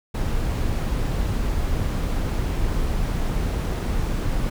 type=noise; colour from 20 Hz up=brown; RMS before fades=-23 dBFS; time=0.14-4.5 s; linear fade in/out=10 ms; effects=none